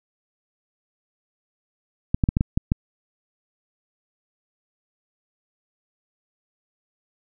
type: clicks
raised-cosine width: 5 ms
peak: -6 dBFS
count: 7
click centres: 2.145 / 2.238 / 2.289 / 2.369 / 2.409 / 2.575 / 2.719 s
effects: none